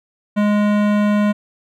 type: tone with hard clipping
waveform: sine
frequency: 207.7 Hz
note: G#3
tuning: in tune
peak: -15 dBFS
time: 0.36-1.33 s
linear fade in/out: 20 ms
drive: 18 dB
effects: none